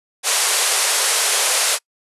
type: band-pass noise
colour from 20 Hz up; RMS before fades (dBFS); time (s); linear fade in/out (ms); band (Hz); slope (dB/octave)
white; -18; 0.23-1.79; 50; 410 to 11000; 48
effects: noise-tail reverb RT60 0.1 s tail -26 dB re dry + resampled to 32000 Hz